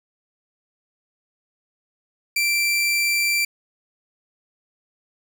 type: tone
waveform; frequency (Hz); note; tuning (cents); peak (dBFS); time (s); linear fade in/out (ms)
sawtooth; 2349; D7; 0; -15; 2.36-3.45; 5
effects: none